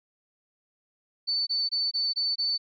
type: tone bursts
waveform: sine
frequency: 4510 Hz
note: C#8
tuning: 29 cents sharp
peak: -24 dBFS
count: 6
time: 1.27-2.58 s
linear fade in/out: 20 ms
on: 200 ms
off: 22 ms
effects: none